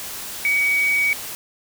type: tone in noise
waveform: sine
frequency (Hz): 2260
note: C#7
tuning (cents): +33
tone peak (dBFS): -16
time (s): 0.45-1.13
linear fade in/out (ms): 0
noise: white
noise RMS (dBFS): -32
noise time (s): 0-1.35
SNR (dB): +13
effects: none